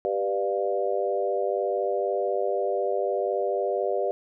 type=chord; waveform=sine; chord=G dominant seventh; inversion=none; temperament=equal with one note detuned; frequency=392 / 493.9 / 594.5 / 698.5 Hz; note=G4 / B4 / D5 / F5; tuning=0 / 0 / +21 / 0 cents; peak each=-28 / -29 / -28 / -31 dBFS; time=0.05-4.11 s; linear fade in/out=0 ms; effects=none